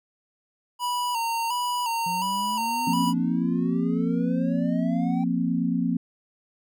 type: tone with vibrato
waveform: square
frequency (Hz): 949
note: A#5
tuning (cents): +31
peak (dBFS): -25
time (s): 0.79-3.14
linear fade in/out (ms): 50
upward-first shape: square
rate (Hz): 1.4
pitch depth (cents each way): 55
type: exponential sweep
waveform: triangle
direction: up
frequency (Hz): 171.9 to 784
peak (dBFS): -31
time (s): 2.06-5.24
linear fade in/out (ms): 5
type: chord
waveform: sine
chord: F suspended fourth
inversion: none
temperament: just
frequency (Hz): 174.61 / 232.8 / 261.9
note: F3 / Bb3 / C4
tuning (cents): 0 / -2 / +2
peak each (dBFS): -26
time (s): 2.87-5.97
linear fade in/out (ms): 5
effects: none